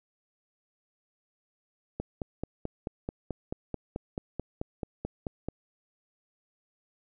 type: click train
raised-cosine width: 2 ms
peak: -19 dBFS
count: 17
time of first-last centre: 2-5.486 s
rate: 4.59 Hz
effects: none